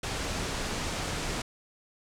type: low-pass noise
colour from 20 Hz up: pink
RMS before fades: -33 dBFS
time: 0.03-1.42 s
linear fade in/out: 5 ms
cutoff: 8600 Hz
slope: 24 dB/octave
effects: none